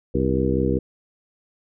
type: harmonic tone with a mistuned harmonic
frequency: 65 Hz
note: C2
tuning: 11 cents flat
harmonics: 1 / 2 / 3 / 4 / 5 / 6 / 7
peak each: -26 / -26 / -26 / -26 / -26 / -26 / -26 dBFS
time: 0.14-0.79 s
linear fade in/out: 10 ms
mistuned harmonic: 7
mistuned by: +79 cents
effects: none

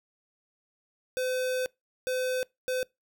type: tone bursts at uneven times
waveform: square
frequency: 510 Hz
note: C5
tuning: 44 cents flat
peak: -28 dBFS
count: 3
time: 1.17-1.66 / 2.07-2.43 / 2.68-2.83 s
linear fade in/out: 0 ms
effects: noise-tail reverb RT60 0.2 s tail -24 dB re dry

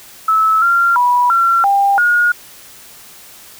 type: tone with pitch steps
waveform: sine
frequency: 1303 / 1383 / 978 / 1363 / 797 / 1436 Hz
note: E6 / F6 / B5 / F6 / G5 / F6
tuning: -20 / -17 / -17 / -43 / +28 / +48 cents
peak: -9 dBFS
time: 0.28-2.32 s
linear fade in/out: 5 ms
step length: 340 ms
effects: white hiss -39 dBFS RMS until 3.59 s

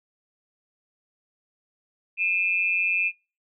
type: tone pair together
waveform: sine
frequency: 2436 / 2621 Hz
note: D#7 / E7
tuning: -37 / -11 cents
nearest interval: minor second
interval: 126 cents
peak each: -23 / -24 dBFS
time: 2.17-3.12 s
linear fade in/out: 50 ms
effects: noise-tail reverb RT60 0.3 s tail -22 dB re dry

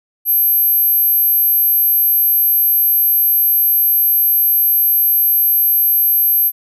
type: tone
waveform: sine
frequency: 12450 Hz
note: G9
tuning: 13 cents flat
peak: -10 dBFS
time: 0.25-6.52 s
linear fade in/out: 50 ms
effects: none

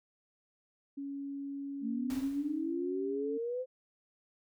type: tone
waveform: sine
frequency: 279.2 Hz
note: C#4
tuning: 13 cents sharp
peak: -37 dBFS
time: 0.97-3.38 s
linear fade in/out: 10 ms
type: exponential sweep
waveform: sine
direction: up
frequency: 220 to 519 Hz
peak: -33 dBFS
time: 1.81-3.66 s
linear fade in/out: 50 ms
type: noise with exponential decay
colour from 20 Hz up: pink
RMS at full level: -44 dBFS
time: 2.1-2.75 s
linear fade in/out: 1 ms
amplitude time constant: 140 ms
effects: none

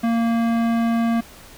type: tone with tanh clipping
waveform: sine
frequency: 230.8 Hz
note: A#3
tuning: 17 cents flat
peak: -19 dBFS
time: 0.03-1.21 s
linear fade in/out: 10 ms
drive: 18 dB
effects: pink hiss -44 dBFS RMS until 1.57 s

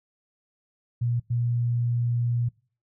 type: tone bursts at uneven times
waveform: sine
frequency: 119.6 Hz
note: A#2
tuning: 45 cents sharp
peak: -22 dBFS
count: 2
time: 1.01-1.2 / 1.3-2.49 s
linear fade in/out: 10 ms
effects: noise-tail reverb RT60 0.4 s tail -23 dB re dry

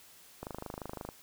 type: click train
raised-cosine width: 1 ms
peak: -25 dBFS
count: 18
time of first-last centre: 0.43-1.089 s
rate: 25.8 Hz
effects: white hiss -57 dBFS RMS until 1.22 s

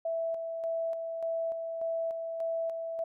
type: tone with tremolo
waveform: sine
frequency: 659.3 Hz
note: E5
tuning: in tune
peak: -29 dBFS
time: 0.05-3.04 s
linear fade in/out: 5 ms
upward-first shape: square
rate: 1.7 Hz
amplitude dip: 40%
effects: none

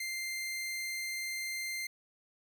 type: tone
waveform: sawtooth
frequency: 2093 Hz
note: C7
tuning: in tune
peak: -32 dBFS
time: 0-1.87 s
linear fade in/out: 5 ms
effects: none

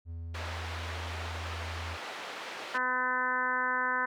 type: tone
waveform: triangle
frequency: 83.4 Hz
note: E2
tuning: 21 cents sharp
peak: -35 dBFS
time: 0.05-1.98 s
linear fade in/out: 50 ms
type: band-pass noise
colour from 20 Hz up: pink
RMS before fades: -41 dBFS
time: 0.34-2.78 s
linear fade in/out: 10 ms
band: 600 to 3400 Hz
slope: 12 dB/octave
type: harmonic tone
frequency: 253.1 Hz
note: B3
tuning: 43 cents sharp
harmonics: 1 / 2 / 3 / 4 / 5 / 6 / 7 / 8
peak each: -44 / -41 / -44 / -32 / -37 / -32 / -34 / -44 dBFS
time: 2.74-4.06 s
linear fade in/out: 10 ms
effects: none

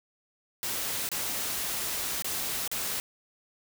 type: noise with dropouts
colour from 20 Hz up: white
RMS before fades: -32 dBFS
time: 0.63-3 s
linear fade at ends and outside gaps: 0 ms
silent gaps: 1.089-1.116 / 2.222-2.245 / 2.677-2.715 s
effects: none

